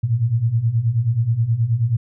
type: beating tone pair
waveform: sine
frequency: 109.7 / 119.1 Hz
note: A2 / A#2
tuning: -5 / +38 cents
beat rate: 9.4 Hz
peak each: -21 / -17 dBFS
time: 0.03-1.97 s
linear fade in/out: 10 ms
effects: none